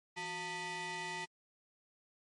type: ring-modulated tone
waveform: sawtooth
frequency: 532 Hz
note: C5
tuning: 29 cents sharp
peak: -32 dBFS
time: 0.16-1.26 s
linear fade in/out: 20 ms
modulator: 1430 Hz
effects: low-pass 9000 Hz 12 dB/octave + MP3 48 kbps